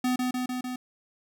square tone with echo, 251.7 Hz, B3, 33 cents sharp, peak -24 dBFS, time 0.04-0.16 s, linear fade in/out 5 ms, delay 150 ms, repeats 4, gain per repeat -2 dB, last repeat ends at 0.76 s, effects none

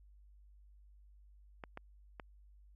clicks, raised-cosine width 0.5 ms, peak -29 dBFS, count 3, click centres 1.638 / 1.774 / 2.198 s, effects added 50 Hz sine -58 dBFS peak until 2.75 s + AAC 32 kbps

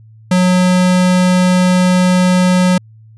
square tone, 182.1 Hz, F#3, 27 cents flat, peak -9 dBFS, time 0.31-2.78 s, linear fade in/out 5 ms, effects added 110 Hz sine -38 dBFS peak until 3.17 s + resampled to 24000 Hz

